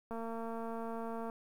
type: click train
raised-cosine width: 1 ms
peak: -29 dBFS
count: 272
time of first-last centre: 0.11-1.299 s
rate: 228 Hz
effects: 10-bit